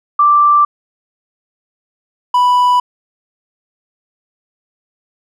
sine / triangle tone pair in turn, 1174.7 / 987.8 Hz, D6 / B5, 0 / 0 cents, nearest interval minor third, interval 300 cents, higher first, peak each -6 dBFS, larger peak neither, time 0.19-0.65 / 2.34-2.8 s, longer neither, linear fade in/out 5 ms, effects none

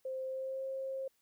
sine tone with pitch glide, 523.3 to 533.4 Hz, C5 to C5, 0 to +33 cents, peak -36 dBFS, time 0.05-1.08 s, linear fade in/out 5 ms, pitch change +33 cents, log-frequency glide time 0.25-0.65 s, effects white hiss -75 dBFS RMS until 1.21 s

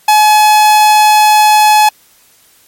45% pulse tone, 850 Hz, G#5, 40 cents sharp, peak -4 dBFS, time 0.08-1.89 s, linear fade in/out 5 ms, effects white hiss -47 dBFS RMS until 2.67 s + MP3 64 kbps

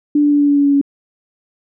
sine tone with pitch steps, 293.7 / 291.8 / 290 / 288.2 / 286.3 / 284.5 / 282.7 / 280.9 Hz, D4 / D4 / D4 / D4 / D4 / C#4 / C#4 / C#4, 0 / -11 / -22 / -33 / -44 / +45 / +34 / +23 cents, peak -9 dBFS, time 0.15-0.814 s, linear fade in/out 5 ms, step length 83 ms, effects none

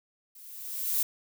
violet noise with level ramp, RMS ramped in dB -51 to -25 dBFS, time 0.35-1.03 s, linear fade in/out 5 ms, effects none

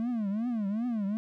triangle tone with vibrato, 220 Hz, A3, in tune, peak -26 dBFS, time 0-1.17 s, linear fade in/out 0 ms, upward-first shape triangle, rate 2.6 Hz, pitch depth 240 cents each way, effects none

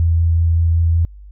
sine tone with vibrato, 83.3 Hz, E2, 19 cents sharp, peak -11 dBFS, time 0-1.05 s, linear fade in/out 0 ms, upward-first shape sine, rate 5.3 Hz, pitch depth 10 cents each way, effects added 50 Hz sine -35 dBFS peak until 1.31 s

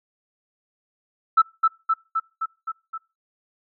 sine tone with echo, 1318.5 Hz, E6, in tune, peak -10 dBFS, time 1.37-1.42 s, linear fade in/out 10 ms, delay 260 ms, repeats 6, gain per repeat -3 dB, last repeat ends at 2.98 s, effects noise-tail reverb RT60 0.3 s tail -25 dB re dry + tanh soft clip ceiling -6 dBFS

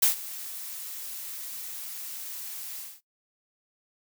blue noise with ADSR envelope, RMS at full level -19 dBFS, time 0.02-3.01 s, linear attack 9 ms, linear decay 120 ms, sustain -19 dB, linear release 230 ms, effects noise-tail reverb RT60 0.1 s tail -17 dB re dry

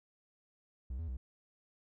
triangle tone with pitch steps, 63 / 82 / 63.2 Hz, B1 / E2 / B1, +35 / -9 / +41 cents, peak -35 dBFS, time 0.9-1.17 s, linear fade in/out 5 ms, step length 90 ms, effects none

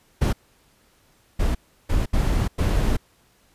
brown noise bursts at uneven times, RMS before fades -20 dBFS, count 5, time 0.21-0.33 / 1.39-1.55 / 1.89-2.06 / 2.13-2.48 / 2.58-2.97 s, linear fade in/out 10 ms, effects pink hiss -60 dBFS RMS until 3.54 s + resampled to 32000 Hz

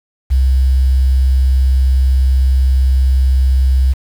sine tone with quantisation, 65.41 Hz, C2, in tune, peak -8 dBFS, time 0.3-3.94 s, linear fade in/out 20 ms, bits 6, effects none

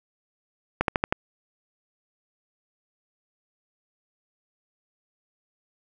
slowing click train, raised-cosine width 0.5 ms, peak -6 dBFS, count 5, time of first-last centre 0.81-1.125 s, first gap 72 ms, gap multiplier 1.06, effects none

